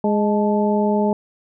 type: harmonic tone with a mistuned harmonic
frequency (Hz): 207.7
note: G#3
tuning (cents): 0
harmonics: 1 / 2 / 3 / 4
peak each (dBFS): -18 / -21 / -23 / -24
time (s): 0.04-1.13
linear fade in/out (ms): 2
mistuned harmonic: 4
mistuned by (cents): +77
effects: none